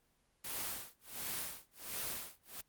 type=noise with tremolo; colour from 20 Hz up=white; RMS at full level=-39 dBFS; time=0.44-2.61 s; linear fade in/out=5 ms; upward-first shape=sine; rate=1.4 Hz; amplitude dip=100%; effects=pink hiss -75 dBFS RMS until 2.68 s + Opus 24 kbps